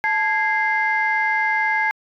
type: tone cluster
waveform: sine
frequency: 874 / 1647 / 2086 Hz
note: A5 / G#6 / C7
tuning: -12 / -15 / -6 cents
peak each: -21 dBFS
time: 0.04-1.91 s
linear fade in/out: 0 ms
effects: tanh soft clip ceiling -9 dBFS